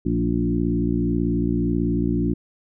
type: harmonic tone with a mistuned harmonic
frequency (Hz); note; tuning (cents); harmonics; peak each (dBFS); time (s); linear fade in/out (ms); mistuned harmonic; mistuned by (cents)
58.27; A#1; 0; 1 / 2 / 3 / 4 / 5 / 6; -27 / -28 / -25 / -26 / -24 / -28; 0.05-2.34; 10; 4; -26
effects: none